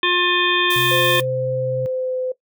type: harmonic tone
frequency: 355.1 Hz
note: F4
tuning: 29 cents sharp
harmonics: 1 / 3 / 5 / 7 / 9 / 10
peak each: -22 / -22 / -22 / -22 / -22 / -22 dBFS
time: 0.03-1.2 s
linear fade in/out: 2 ms
type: noise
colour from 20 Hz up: blue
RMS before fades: -28 dBFS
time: 0.7-1.21 s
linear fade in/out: 5 ms
type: tone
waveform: sine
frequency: 128.4 Hz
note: C3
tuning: 32 cents flat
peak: -25 dBFS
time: 0.76-1.86 s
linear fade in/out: 0 ms
type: tone with pitch glide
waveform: sine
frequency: 518 to 510.9 Hz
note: C5 to C5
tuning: -17 to -41 cents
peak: -20 dBFS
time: 0.91-2.32 s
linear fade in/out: 5 ms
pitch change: -24 cents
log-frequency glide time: 1.77-2.17 s
effects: noise-tail reverb RT60 0.1 s tail -18 dB re dry